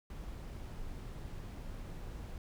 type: noise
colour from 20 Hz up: brown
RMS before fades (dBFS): -44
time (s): 0.1-2.38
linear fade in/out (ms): 2
effects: none